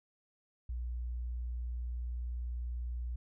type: tone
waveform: sine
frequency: 60.2 Hz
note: B1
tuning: 44 cents flat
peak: -35 dBFS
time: 0.69-3.16 s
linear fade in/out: 5 ms
effects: none